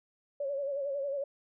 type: tone with vibrato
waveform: sine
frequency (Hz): 559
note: C#5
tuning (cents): +14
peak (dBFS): -31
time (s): 0.4-1.24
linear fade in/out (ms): 5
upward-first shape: sine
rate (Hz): 11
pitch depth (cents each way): 63
effects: none